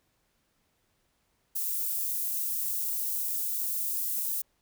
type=high-pass noise; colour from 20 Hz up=white; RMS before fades=-31 dBFS; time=1.55-4.42 s; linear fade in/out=10 ms; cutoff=12000 Hz; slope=12 dB/octave; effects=pink hiss -73 dBFS RMS until 4.61 s